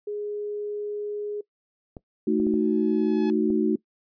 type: tone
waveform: sine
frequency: 415.3 Hz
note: G#4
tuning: in tune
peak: -28 dBFS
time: 0.07-1.41 s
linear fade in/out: 5 ms
type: clicks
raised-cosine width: 2 ms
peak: -25 dBFS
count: 5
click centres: 1.968 / 2.4 / 2.468 / 2.54 / 3.503 s
type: chord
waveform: sine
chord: D# diminished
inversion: second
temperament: equal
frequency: 220 / 311.1 / 370 Hz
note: A3 / D#4 / F#4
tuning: 0 / 0 / 0 cents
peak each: -24 dBFS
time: 2.27-3.76 s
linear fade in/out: 5 ms
type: tone with exponential growth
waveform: sawtooth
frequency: 851 Hz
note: G#5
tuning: 42 cents sharp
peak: -31 dBFS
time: 2.38-3.3 s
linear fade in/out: 0 ms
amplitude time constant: 200 ms
effects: noise-tail reverb RT60 0.1 s tail -21 dB re dry + resampled to 11025 Hz